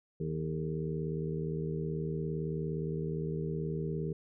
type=harmonic tone with a mistuned harmonic; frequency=79.4 Hz; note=D#2; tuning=36 cents sharp; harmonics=1 / 2 / 3 / 4 / 5 / 6; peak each=-46 / -34 / -45 / -45 / -39 / -42 dBFS; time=0.2-4.13 s; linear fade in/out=5 ms; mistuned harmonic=6; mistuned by=-81 cents; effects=none